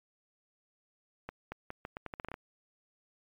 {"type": "accelerating click train", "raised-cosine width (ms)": 0.5, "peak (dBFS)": -24, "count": 12, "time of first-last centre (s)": [1.29, 2.341], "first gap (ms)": 230, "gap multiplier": 0.8, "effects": ["MP3 96 kbps"]}